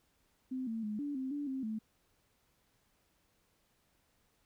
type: tone with pitch steps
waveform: sine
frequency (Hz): 258.5 / 224.9 / 211.2 / 288.5 / 262.3 / 289.5 / 265.1 / 218.5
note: C4 / A3 / G#3 / D4 / C4 / D4 / C4 / A3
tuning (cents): -21 / +38 / +29 / -31 / +4 / -25 / +23 / -12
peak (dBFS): -35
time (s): 0.51-1.79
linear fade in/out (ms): 10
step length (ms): 160
effects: pink hiss -74 dBFS RMS until 4.45 s